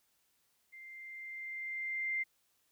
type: tone with level ramp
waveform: sine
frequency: 2093 Hz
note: C7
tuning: in tune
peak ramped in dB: -49 to -31 dBFS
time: 0.72-2.24 s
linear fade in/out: 20 ms
effects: white hiss -75 dBFS RMS until 2.71 s